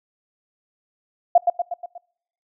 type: tone with echo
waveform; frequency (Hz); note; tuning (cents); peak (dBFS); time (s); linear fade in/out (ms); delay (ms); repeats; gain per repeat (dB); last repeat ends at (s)
sine; 698.5; F5; 0; -8; 1.35-1.38; 5; 120; 5; -5; 1.98
effects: noise-tail reverb RT60 0.7 s tail -26 dB re dry